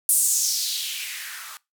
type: noise with band-pass filter sweep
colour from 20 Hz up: violet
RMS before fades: -25 dBFS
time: 0.09-1.57 s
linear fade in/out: 0 ms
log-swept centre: 10000 to 1100 Hz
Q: 3
effects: noise-tail reverb RT60 0.2 s tail -21 dB re dry